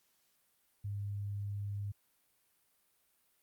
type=tone; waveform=sine; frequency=101.4 Hz; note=G#2; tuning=41 cents flat; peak=-36 dBFS; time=0.84-1.92 s; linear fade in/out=10 ms; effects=white hiss -74 dBFS RMS until 3.42 s + Opus 48 kbps